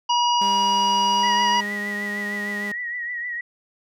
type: harmonic tone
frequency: 962 Hz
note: B5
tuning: 46 cents flat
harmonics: 1 / 3 / 5 / 6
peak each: -18 / -24 / -30 / -33 dBFS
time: 0.09-1.61 s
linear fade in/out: 10 ms
type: tone with pitch glide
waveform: sawtooth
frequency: 200 to 205 Hz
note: G3 to G#3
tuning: +35 to -22 cents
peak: -26 dBFS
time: 0.41-2.72 s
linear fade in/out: 5 ms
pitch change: +43 cents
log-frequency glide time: 1.05-1.42 s
type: tone with vibrato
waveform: sine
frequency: 1926 Hz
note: B6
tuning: 44 cents flat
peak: -26 dBFS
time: 1.23-3.41 s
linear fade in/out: 5 ms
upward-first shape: triangle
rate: 6.5 Hz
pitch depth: 61 cents each way
effects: none